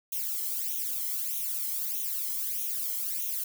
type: noise with flanger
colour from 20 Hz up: violet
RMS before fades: -32 dBFS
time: 0.12-3.44 s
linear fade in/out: 5 ms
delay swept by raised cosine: 0.31 to 0.98 ms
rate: 1.6 Hz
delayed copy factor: +0.95
effects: none